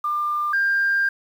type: tone pair in turn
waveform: sine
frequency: 1196 / 1596.5 Hz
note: D6 / G6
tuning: +31 / +31 cents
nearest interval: perfect fourth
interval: 500 cents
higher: second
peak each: -20 / -16 dBFS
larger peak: second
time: 0.04-0.53 / 0.53-1.09 s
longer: second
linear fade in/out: 5 ms
effects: tanh soft clip ceiling -13 dBFS + 8-bit